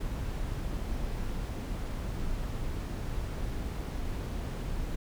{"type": "noise", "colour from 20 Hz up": "brown", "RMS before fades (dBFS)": -34, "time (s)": [0, 4.96], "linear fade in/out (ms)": 10, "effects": []}